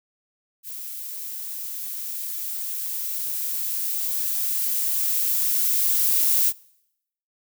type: noise with level ramp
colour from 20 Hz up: violet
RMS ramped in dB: -35 to -19 dBFS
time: 0.63-6.53 s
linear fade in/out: 50 ms
effects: noise-tail reverb RT60 0.8 s tail -24 dB re dry